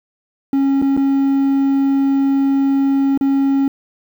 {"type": "tone with dropouts", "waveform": "triangle", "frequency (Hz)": 274.1, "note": "C#4", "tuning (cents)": -19, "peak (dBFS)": -10, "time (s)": [0.53, 3.68], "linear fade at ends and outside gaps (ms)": 2, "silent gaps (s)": [[0.817, 0.823], [0.967, 0.974], [3.176, 3.21]], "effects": ["7-bit"]}